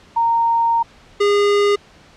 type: tone pair in turn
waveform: sine / square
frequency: 925 / 408.1 Hz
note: A#5 / G#4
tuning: -14 / -30 cents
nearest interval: octave + major second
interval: 1416 cents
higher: first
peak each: -13 dBFS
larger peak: neither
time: 0.16-0.83 / 1.2-1.76 s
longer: first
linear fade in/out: 10 ms
effects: pink hiss -47 dBFS RMS until 2.16 s + low-pass 5000 Hz 12 dB/octave